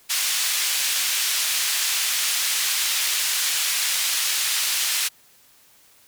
pink band-pass noise, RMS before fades -23 dBFS, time 0.09-5.09 s, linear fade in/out 20 ms, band 2600 to 14000 Hz, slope 12 dB/octave, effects white hiss -55 dBFS RMS until 6.07 s

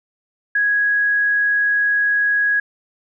sine tone, 1661.2 Hz, G#6, in tune, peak -14 dBFS, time 0.55-2.6 s, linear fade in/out 5 ms, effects none

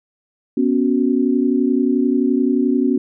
sine chord, B suspended second, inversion none, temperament equal with one note detuned, 245.7 / 277.2 / 370 Hz, B3 / C#4 / F#4, -9 / 0 / 0 cents, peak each -17 / -17 / -21 dBFS, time 0.57-2.98 s, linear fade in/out 5 ms, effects none

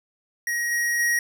square tone with level steps, 1892 Hz, A#6, 25 cents sharp, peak -24 / -22 / -20 dBFS, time 0.47-1.19 s, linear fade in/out 2 ms, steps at 0.71 / 0.99 s, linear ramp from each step 10 ms, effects none

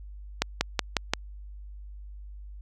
accelerating click train, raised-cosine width 0.2 ms, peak -5 dBFS, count 5, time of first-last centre 0.42-1.136 s, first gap 190 ms, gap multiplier 0.96, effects added 50 Hz sine -40 dBFS peak until 2.61 s

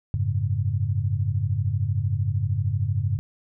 sine chord, F# suspended second, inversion none, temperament equal with one note detuned, 92.5 / 105.52 / 138.59 Hz, F#2 / G#2 / C#3, 0 / +28 / 0 cents, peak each -26 / -24 / -28 dBFS, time 0.14-3.19 s, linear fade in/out 0 ms, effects none

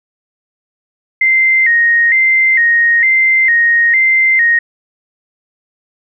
sine tone with vibrato, 1972 Hz, B6, 3 cents flat, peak -7 dBFS, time 1.21-4.59 s, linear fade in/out 5 ms, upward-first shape square, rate 1.1 Hz, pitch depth 94 cents each way, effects none

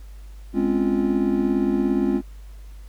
triangle chord, Db major seventh, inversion second, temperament just, 207.9 / 259.9 / 277.2 / 346.5 Hz, Ab3 / C4 / Db4 / F4, +2 / -11 / 0 / -14 cents, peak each -22 dBFS, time 0.53-2.22 s, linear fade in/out 50 ms, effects added 50 Hz sine -37 dBFS peak until 2.88 s + pink hiss -56 dBFS RMS until 2.88 s

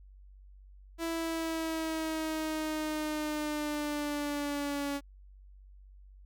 sawtooth linear sweep, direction down, 331.8 to 281.8 Hz, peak -28 dBFS, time 0.98-5.01 s, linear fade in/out 50 ms, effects added 48 Hz sine -51 dBFS peak until 6.25 s

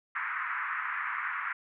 pink band-pass noise, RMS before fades -34 dBFS, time 0.15-1.53 s, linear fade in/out 5 ms, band 1100 to 2100 Hz, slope 48 dB/octave, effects none

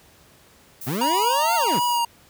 violet noise with tremolo, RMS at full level -35 dBFS, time 0.81-1.99 s, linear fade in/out 5 ms, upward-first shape square, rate 3 Hz, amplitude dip 30%
25% pulse linear two-way sweep, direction up then down, 108.5 to 723 to 108.5 Hz, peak -20 dBFS, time 0.86-1.8 s, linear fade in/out 20 ms, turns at 1.55 s
square tone with vibrato, 942 Hz, A#5, 18 cents sharp, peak -20 dBFS, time 1.01-2.05 s, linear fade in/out 5 ms, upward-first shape triangle, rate 1.5 Hz, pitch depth 57 cents each way
effects pink hiss -53 dBFS RMS until 2.29 s + high-pass 60 Hz 12 dB/octave

